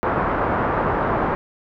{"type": "low-pass noise", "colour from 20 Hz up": "white", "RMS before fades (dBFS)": -21, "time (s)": [0.03, 1.35], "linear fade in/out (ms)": 0, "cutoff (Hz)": 1300, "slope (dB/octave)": 24, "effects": []}